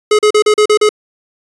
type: tone bursts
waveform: square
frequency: 423.6 Hz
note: G#4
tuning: 34 cents sharp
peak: -7 dBFS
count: 7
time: 0.11-0.891 s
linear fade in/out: 5 ms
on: 79 ms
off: 38 ms
effects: resampled to 22050 Hz